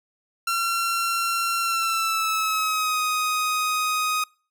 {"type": "tone with pitch glide", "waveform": "sawtooth", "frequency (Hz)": [1364, 1250.8], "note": ["F6", "D#6"], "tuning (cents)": [-41, 9], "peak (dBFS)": -18, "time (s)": [0.47, 4.24], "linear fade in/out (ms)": 5, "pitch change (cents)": -150, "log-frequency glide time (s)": [1.61, 3], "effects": ["noise-tail reverb RT60 0.4 s tail -26 dB re dry"]}